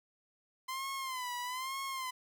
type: tone with vibrato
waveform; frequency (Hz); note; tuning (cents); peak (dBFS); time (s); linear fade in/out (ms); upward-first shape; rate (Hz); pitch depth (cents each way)
sawtooth; 1030; C6; -28; -33; 0.68-2.11; 10; sine; 1.1; 94
effects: 11-bit